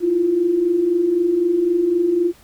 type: tone pair together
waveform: sine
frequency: 325.3 / 349.2 Hz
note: E4 / F4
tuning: -23 / 0 cents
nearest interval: minor second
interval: 123 cents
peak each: -23 / -15 dBFS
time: 0-2.33 s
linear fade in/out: 50 ms
effects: pink hiss -50 dBFS RMS until 2.43 s